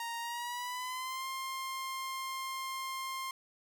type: tone with pitch glide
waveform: sawtooth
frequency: 932.3 to 1058.6 Hz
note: A#5 to C6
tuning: 0 to +20 cents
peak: -33 dBFS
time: 0-3.31 s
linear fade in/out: 2 ms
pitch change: +220 cents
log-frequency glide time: 0.2-1.26 s
effects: none